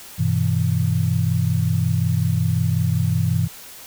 sine chord, E minor, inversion first, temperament equal with one note detuned, 98 / 123.47 / 162.08 Hz, G2 / B2 / E3, 0 / 0 / -29 cents, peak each -21 dBFS, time 0.18-3.48 s, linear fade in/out 20 ms, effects white hiss -40 dBFS RMS until 3.86 s

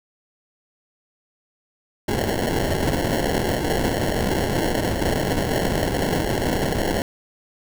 white noise with sample-and-hold, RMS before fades -22 dBFS, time 2.08-7.02 s, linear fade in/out 2 ms, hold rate 1225 Hz, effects none

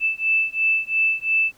sine beating tone pair, 2637 / 2639.9 Hz, E7 / E7, 0 / +2 cents, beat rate 2.9 Hz, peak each -21 dBFS, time 0-1.52 s, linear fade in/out 50 ms, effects pink hiss -56 dBFS RMS until 1.57 s

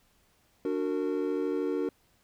triangle chord, D augmented, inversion none, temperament just, 293.7 / 367.1 / 458.9 Hz, D4 / F#4 / A#4, 0 / -14 / -27 cents, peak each -30 dBFS, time 0.65-1.89 s, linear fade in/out 2 ms, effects pink hiss -67 dBFS RMS until 2.23 s

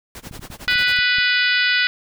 pink noise with tremolo, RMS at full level -34 dBFS, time 0.15-0.97 s, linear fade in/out 0 ms, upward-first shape sine, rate 11 Hz, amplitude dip 95%
clicks, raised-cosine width 5 ms, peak -24 dBFS, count 8, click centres 0.272 / 0.312 / 0.394 / 0.503 / 0.677 / 0.756 / 0.989 / 1.185 s
harmonic tone, 493.9 Hz, B4, in tune, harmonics 3 / 4 / 5 / 6 / 7 / 8 / 9 / 10, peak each -19 / -21 / -23 / -25 / -26 / -27 / -28 / -29 dBFS, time 0.68-1.87 s, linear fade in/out 0 ms
effects none

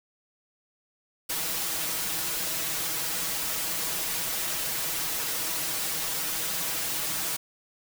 white noise with comb filter, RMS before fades -30 dBFS, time 1.29-7.37 s, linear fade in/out 10 ms, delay 6.2 ms, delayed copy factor +0.95, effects none

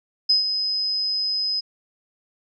sine tone with ADSR envelope, 5050 Hz, D#8, 25 cents sharp, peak -13 dBFS, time 0.29-1.61 s, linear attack 11 ms, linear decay 130 ms, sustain -8 dB, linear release 19 ms, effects none

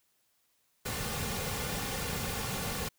pink noise with comb filter, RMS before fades -35 dBFS, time 0.85-2.89 s, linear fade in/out 10 ms, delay 3.1 ms, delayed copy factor -0.6, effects white hiss -73 dBFS RMS until 2.98 s

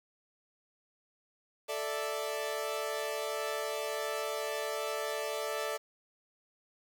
sawtooth chord, A suspended fourth, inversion none, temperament equal, 440 / 587.3 / 659.3 Hz, A4 / D5 / E5, 0 / 0 / 0 cents, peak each -34 / -33 / -36 dBFS, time 1.68-5.78 s, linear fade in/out 20 ms, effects 9-bit

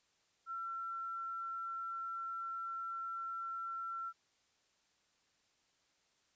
sine tone, 1352 Hz, E6, 43 cents sharp, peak -39 dBFS, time 0.46-4.13 s, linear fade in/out 50 ms, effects white hiss -75 dBFS RMS until 6.35 s + resampled to 16000 Hz

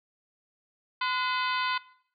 harmonic tone with a mistuned harmonic, 510 Hz, C5, 44 cents flat, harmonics 2 / 3 / 4 / 5 / 6 / 7 / 8 / 9, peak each -29 / -33 / -35 / -37 / -39 / -40 / -41 / -42 dBFS, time 1.01-1.78 s, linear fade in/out 5 ms, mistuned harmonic 3, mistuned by -75 cents, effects noise-tail reverb RT60 0.6 s tail -20 dB re dry

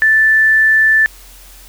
sine tone, 1760 Hz, A6, in tune, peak -7 dBFS, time 0.02-1.06 s, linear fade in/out 0 ms, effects added 43 Hz sine -39 dBFS peak until 1.68 s + white hiss -41 dBFS RMS until 1.68 s

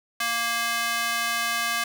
square tone with high-pass filter, 233.1 Hz, A#3, in tune, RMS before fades -26 dBFS, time 0.2-1.84 s, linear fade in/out 5 ms, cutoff 1400 Hz, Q 1.1, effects 8-bit

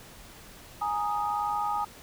sine chord, Ab suspended second, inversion none, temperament equal, 830.6 / 932.3 / 1244.5 Hz, Ab5 / Bb5 / Eb6, 0 / 0 / 0 cents, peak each -29 / -34 / -31 dBFS, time 0.81-1.85 s, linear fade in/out 10 ms, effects pink hiss -49 dBFS RMS until 2.02 s

